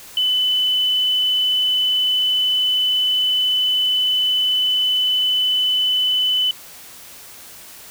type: tone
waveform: sine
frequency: 3009 Hz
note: F#7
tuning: 28 cents sharp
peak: -15 dBFS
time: 0.17-6.51 s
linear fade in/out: 2 ms
effects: white hiss -40 dBFS RMS until 7.9 s